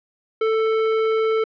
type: tone with hard clipping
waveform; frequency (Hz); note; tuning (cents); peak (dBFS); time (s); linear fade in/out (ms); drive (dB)
triangle; 442.3; A4; +9; -19; 0.41-1.44; 5; 18
effects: low-pass 3000 Hz 12 dB/octave